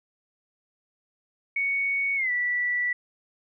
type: tone with pitch glide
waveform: sine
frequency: 2226 to 1960.4 Hz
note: C#7 to B6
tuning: +7 to -13 cents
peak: -23 dBFS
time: 1.56-2.93 s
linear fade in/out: 5 ms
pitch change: -220 cents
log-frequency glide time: 2.16-2.31 s
effects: none